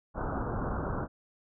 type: low-pass noise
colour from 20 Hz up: pink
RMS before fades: -33 dBFS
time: 0.14-1.08 s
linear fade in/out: 50 ms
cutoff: 1500 Hz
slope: 96 dB/octave
effects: none